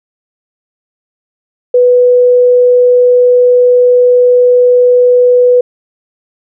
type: tone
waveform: sine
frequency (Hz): 493.9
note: B4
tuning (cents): 0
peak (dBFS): -3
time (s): 1.74-5.61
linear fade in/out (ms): 5
effects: none